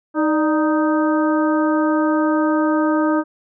harmonic tone with a mistuned harmonic, 311.1 Hz, D#4, in tune, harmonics 1 / 2 / 3 / 4 / 5, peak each -16 / -22 / -25 / -25 / -29 dBFS, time 0.14-3.24 s, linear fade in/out 50 ms, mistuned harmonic 2, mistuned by -71 cents, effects none

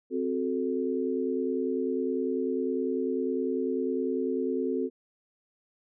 sine chord, F# diminished, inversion second, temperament equal, 261.6 / 370 / 440 Hz, C4 / F#4 / A4, 0 / 0 / 0 cents, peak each -30 / -31 / -31 dBFS, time 0.1-4.9 s, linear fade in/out 50 ms, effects none

